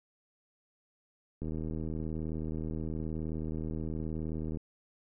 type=click train; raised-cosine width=3 ms; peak=-25 dBFS; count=250; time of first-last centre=1.42-4.572 s; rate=79 Hz; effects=none